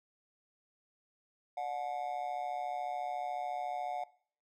triangle tone with amplitude modulation, 726 Hz, F#5, 33 cents flat, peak -29 dBFS, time 1.57-4.04 s, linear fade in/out 5 ms, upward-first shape sine, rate 134 Hz, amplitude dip 80%, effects noise-tail reverb RT60 0.5 s tail -19 dB re dry

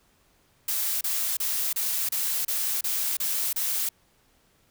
blue noise bursts, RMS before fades -27 dBFS, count 9, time 0.68-3.89 s, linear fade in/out 5 ms, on 330 ms, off 30 ms, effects pink hiss -64 dBFS RMS until 4.7 s

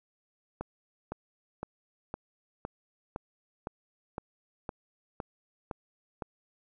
click train, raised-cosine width 1 ms, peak -21 dBFS, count 12, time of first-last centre 0.61-6.222 s, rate 1.96 Hz, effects none

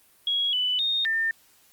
sine tone with pitch steps, 3316 / 2988 / 3691 / 1800 Hz, G#7 / F#7 / A#7 / A6, -3 / +16 / -18 / +39 cents, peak -22 dBFS, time 0.27-1.31 s, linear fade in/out 2 ms, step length 260 ms, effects white hiss -59 dBFS RMS until 1.72 s + Opus 32 kbps

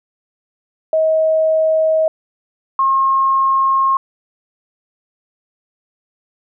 sine tone pair in turn, 635 / 1075.5 Hz, D#5 / C6, +35 / +47 cents, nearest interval major sixth, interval 912 cents, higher second, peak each -11 dBFS, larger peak neither, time 0.93-2.08 / 2.79-3.97 s, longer second, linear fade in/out 2 ms, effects none

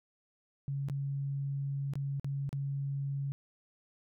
sine tone with dropouts, 139.1 Hz, C#3, 6 cents sharp, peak -32 dBFS, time 0.68-3.32 s, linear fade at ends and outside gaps 0 ms, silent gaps 0.886-0.898 / 1.936-1.955 / 2.197-2.245 / 2.492-2.529 s, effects none

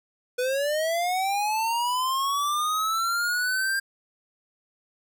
square linear sweep, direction up, 490 to 1600 Hz, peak -24 dBFS, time 0.38-3.8 s, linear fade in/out 10 ms, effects none

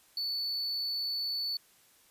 triangle tone, 4468 Hz, C#8, 13 cents sharp, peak -30 dBFS, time 0.17-1.57 s, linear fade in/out 2 ms, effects white hiss -63 dBFS RMS until 2.1 s + resampled to 32000 Hz

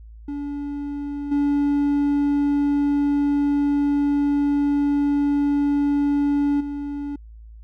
triangle tone with level steps, 286.7 Hz, D4, 42 cents flat, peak -24 / -15 / -24 dBFS, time 0.28-7.16 s, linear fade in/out 5 ms, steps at 1.31 / 6.6 s, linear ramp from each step 10 ms, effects added 55 Hz sine -39 dBFS peak until 7.63 s

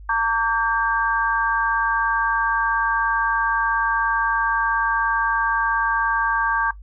sine tone cluster, 910 / 1147 / 1589 Hz, A#5 / D6 / G6, -42 / -41 / +23 cents, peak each -22 dBFS, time 0.09-6.71 s, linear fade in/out 5 ms, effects noise-tail reverb RT60 0.1 s tail -17 dB re dry + added 50 Hz sine -37 dBFS peak until 6.82 s

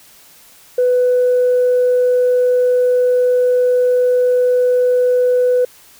sine tone, 497.5 Hz, B4, 13 cents sharp, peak -9 dBFS, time 0.78-5.65 s, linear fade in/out 5 ms, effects tanh soft clip ceiling -7 dBFS + white hiss -45 dBFS RMS until 5.99 s

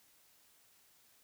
silence, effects white hiss -67 dBFS RMS until 1.23 s

